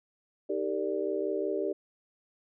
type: chord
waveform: sine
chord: Eb major seventh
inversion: none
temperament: equal with one note detuned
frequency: 311.1 / 392 / 457.4 / 587.3 Hz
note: Eb4 / G4 / Bb4 / D5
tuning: 0 / 0 / -33 / 0 cents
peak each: -36 / -31 / -35 / -35 dBFS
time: 0.49-1.73 s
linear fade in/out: 10 ms
effects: none